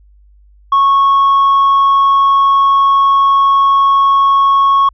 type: tone with tanh clipping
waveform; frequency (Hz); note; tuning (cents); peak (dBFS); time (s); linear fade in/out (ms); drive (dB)
sine; 1102; C#6; -11; -7; 0.72-4.89; 5; 1
effects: added 50 Hz sine -42 dBFS peak until 4.93 s